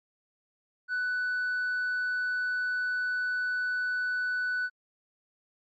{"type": "tone with tanh clipping", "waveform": "sine", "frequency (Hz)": 1490, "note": "F#6", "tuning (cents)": 12, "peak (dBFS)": -28, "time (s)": [0.88, 4.7], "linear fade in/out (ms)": 50, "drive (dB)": 1, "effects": ["AAC 64 kbps"]}